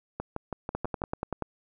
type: two click trains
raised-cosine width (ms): 1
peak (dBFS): -18 / -16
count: 6 / 8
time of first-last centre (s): 0.2-1.018 / 0.75-1.423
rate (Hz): 6.11 / 10.4
effects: none